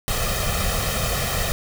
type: noise with comb filter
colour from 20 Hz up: pink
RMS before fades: -23 dBFS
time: 0.08-1.52 s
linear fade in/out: 0 ms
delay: 1.6 ms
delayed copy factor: +0.75
effects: none